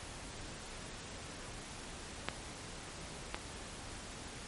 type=clicks; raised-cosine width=0.3 ms; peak=-16 / -19 dBFS; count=2; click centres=2.286 / 3.345 s; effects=pink hiss -47 dBFS RMS until 4.47 s + MP3 48 kbps